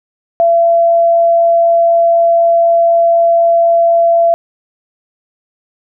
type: tone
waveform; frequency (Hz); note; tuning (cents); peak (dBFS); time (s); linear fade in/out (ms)
sine; 676; E5; +43; -6; 0.4-4.34; 0
effects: none